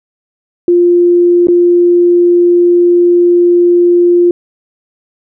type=tone with dropouts; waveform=sine; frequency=349.9 Hz; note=F4; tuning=3 cents sharp; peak=-4 dBFS; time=0.68-4.31 s; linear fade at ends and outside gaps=2 ms; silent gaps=1.471-1.484 s; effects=none